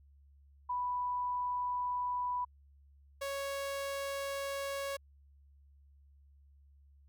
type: tone pair in turn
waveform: sine / sawtooth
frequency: 987.8 / 554.4 Hz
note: B5 / C#5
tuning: 0 / 0 cents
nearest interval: minor seventh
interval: 1000 cents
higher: first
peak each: -32 / -32 dBFS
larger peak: neither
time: 0.69-2.45 / 3.21-4.97 s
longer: neither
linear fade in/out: 10 ms
effects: added 70 Hz sine -59 dBFS peak until 7.08 s